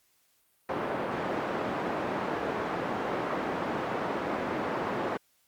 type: band-pass noise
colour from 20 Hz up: pink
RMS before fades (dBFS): -32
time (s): 0.69-5.17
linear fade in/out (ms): 2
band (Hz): 260 to 1300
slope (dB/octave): 12
effects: white hiss -69 dBFS RMS until 5.47 s + Opus 48 kbps